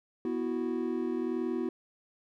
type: chord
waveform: triangle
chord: B suspended fourth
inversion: none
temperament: just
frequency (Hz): 246.9 / 329.3 / 370.4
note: B3 / E4 / F#4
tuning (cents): 0 / -2 / +2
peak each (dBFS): -32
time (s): 0.25-1.69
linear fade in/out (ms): 2
effects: none